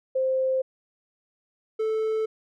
sine / triangle tone pair in turn, 523.3 / 438.6 Hz, C5 / A4, 0 / -6 cents, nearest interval minor third, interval 306 cents, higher first, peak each -21 dBFS, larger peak neither, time 0.15-0.62 / 1.79-2.26 s, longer neither, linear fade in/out 10 ms, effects none

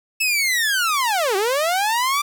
sawtooth linear two-way sweep, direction down then up, 2637 to 370 to 1188 Hz, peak -14 dBFS, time 0.2-2.22 s, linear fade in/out 10 ms, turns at 1.36 s, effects 8-bit

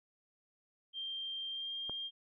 sine tone with pitch glide, 3173 to 3204 Hz, G7 to G7, +20 to +37 cents, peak -38 dBFS, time 0.93-2.11 s, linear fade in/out 50 ms, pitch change +17 cents, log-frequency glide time 1.5-1.71 s
click, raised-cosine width 1 ms, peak -30 dBFS, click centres 1.896 s
effects none

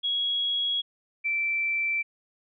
sine tone pair in turn, 3322 / 2336 Hz, G#7 / D7, 0 / -10 cents, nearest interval tritone, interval 610 cents, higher first, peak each -24 dBFS, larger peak neither, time 0.03-0.82 / 1.24-2.03 s, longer neither, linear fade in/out 20 ms, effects none

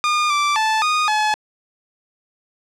sawtooth tone with pitch steps, 1215 / 1170 / 875 / 1234 / 854 Hz, D#6 / D6 / A5 / D#6 / G#5, -42 / -7 / -10 / -15 / +48 cents, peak -12 dBFS, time 0.04-1.34 s, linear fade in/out 0 ms, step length 260 ms, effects low-pass 6000 Hz 12 dB/octave

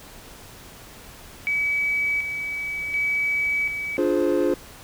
sine tone with tremolo, 2283 Hz, D7, 50 cents flat, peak -20 dBFS, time 1.47-3.97 s, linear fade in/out 0 ms, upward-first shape square, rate 0.68 Hz, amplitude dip 50%
triangle chord, D half-diminished seventh, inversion none, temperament equal with one note detuned, 293.7 / 349.2 / 422.1 / 523.3 Hz, D4 / F4 / Ab4 / C5, 0 / 0 / +28 / 0 cents, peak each -22 / -20 / -23 / -22 dBFS, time 3.98-4.54 s, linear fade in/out 2 ms
effects tanh soft clip ceiling -10 dBFS + pink hiss -44 dBFS RMS until 4.83 s

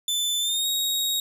sawtooth tone with pitch glide, 3520 to 3773 Hz, A7 to A#7, 0 to +20 cents, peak -20 dBFS, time 0.08-1.2 s, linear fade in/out 2 ms, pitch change +120 cents, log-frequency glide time 0.4-0.67 s, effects none

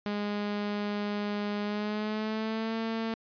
sawtooth tone with pitch glide, 206.3 to 225 Hz, G#3 to A3, -11 to +39 cents, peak -26 dBFS, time 0.06-3.14 s, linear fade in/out 0 ms, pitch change +150 cents, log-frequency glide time 1.62-2.75 s, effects resampled to 11025 Hz

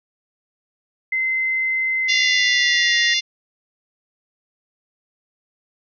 sine tone with pitch glide, 2064 to 1892.7 Hz, C7 to A#6, -24 to +26 cents, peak -18 dBFS, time 1.12-3.14 s, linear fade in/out 5 ms, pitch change -150 cents, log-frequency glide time 2.01-2.99 s
harmonic tone, 698.5 Hz, F5, in tune, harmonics 3 / 4 / 5 / 6 / 7 / 8 / 9, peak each -24 / -24 / -22 / -27 / -26 / -27 / -33 dBFS, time 2.08-3.21 s, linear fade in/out 20 ms
effects none

